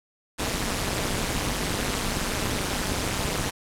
pink noise with amplitude modulation, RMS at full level -23 dBFS, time 0.38-3.51 s, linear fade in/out 20 ms, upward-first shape sine, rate 200 Hz, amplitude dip 100%, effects low-pass 11000 Hz 12 dB/octave

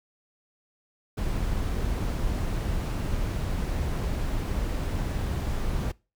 brown noise, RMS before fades -28 dBFS, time 1.17-5.92 s, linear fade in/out 10 ms, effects noise-tail reverb RT60 0.3 s tail -23 dB re dry

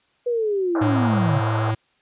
sine linear sweep, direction down, 493.9 to 128.2 Hz, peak -19 dBFS, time 0.26-1.4 s, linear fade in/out 10 ms
pink band-pass noise, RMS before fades -28 dBFS, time 0.75-1.71 s, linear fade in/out 2 ms, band 510 to 1500 Hz, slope 48 dB/octave
square tone, 110 Hz, A2, in tune, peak -21 dBFS, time 0.81-1.75 s, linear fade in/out 10 ms
effects white hiss -63 dBFS RMS until 2.01 s + resampled to 8000 Hz

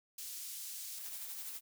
pink high-pass noise, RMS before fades -45 dBFS, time 0.18-0.99 s, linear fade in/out 5 ms, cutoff 5900 Hz, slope 12 dB/octave
blue noise with tremolo, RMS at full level -43 dBFS, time 0.96-1.61 s, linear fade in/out 50 ms, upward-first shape sine, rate 12 Hz, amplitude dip 35%
effects none

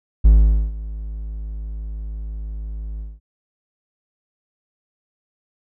triangle tone with ADSR envelope, 53 Hz, G#1, 36 cents sharp, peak -4 dBFS, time 0.24-3.2 s, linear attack 15 ms, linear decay 460 ms, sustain -20 dB, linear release 200 ms, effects none

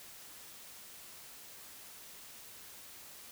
silence, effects white hiss -52 dBFS RMS until 3.31 s

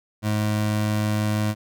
25% pulse tone, 106.2 Hz, G#2, 39 cents sharp, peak -17 dBFS, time 0.22-1.55 s, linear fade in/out 50 ms, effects none

